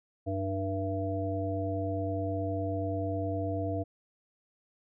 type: harmonic tone with a mistuned harmonic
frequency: 96 Hz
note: G2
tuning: 36 cents flat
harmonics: 1 / 3 / 5 / 7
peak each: -33 / -35 / -38 / -35 dBFS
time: 0.26-3.84 s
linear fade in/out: 20 ms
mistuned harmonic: 3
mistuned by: +56 cents
effects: none